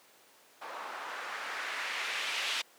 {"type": "noise with low-pass filter sweep", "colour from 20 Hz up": "blue", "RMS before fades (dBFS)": -37, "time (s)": [0.61, 2.62], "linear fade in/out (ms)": 10, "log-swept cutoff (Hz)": [970, 3100], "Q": 1.4, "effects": ["pink hiss -60 dBFS RMS until 2.78 s", "high-pass 400 Hz 12 dB/octave"]}